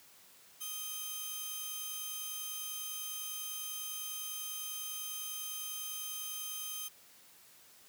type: tone pair together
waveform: 5% pulse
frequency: 1248 / 3145 Hz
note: D#6 / G7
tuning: +5 / +5 cents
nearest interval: octave + major third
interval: 1600 cents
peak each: -36 / -31 dBFS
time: 0.6-6.89 s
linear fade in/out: 20 ms
effects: white hiss -60 dBFS RMS until 7.88 s + high-pass 80 Hz 12 dB/octave